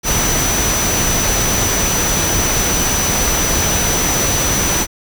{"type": "tone in noise", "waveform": "sine", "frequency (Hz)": 5960, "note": "F#8", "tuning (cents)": 12, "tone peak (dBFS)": -18, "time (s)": [0.03, 4.87], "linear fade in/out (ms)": 50, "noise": "pink", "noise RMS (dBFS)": -17, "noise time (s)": [0.03, 4.87], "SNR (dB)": -4, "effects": []}